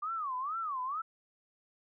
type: tone with vibrato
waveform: sine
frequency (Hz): 1166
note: D6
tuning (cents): -13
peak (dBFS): -33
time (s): 0.02-1.02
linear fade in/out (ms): 10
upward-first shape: sine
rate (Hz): 2.2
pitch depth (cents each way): 260
effects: none